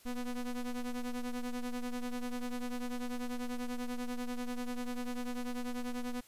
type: ring-modulated tone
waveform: square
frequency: 124.1 Hz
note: B2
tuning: 9 cents sharp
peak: -33 dBFS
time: 0.05-6.21 s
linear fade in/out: 10 ms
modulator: 119 Hz
effects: white hiss -61 dBFS RMS until 6.27 s + resampled to 32000 Hz